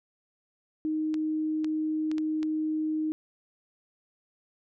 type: tone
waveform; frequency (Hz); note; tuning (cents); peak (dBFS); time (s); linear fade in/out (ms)
sine; 311.1; D#4; 0; -26; 0.85-3.12; 0
type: clicks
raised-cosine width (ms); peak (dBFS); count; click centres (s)
0.2; -24; 5; 1.142 / 1.645 / 2.115 / 2.182 / 2.43
effects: none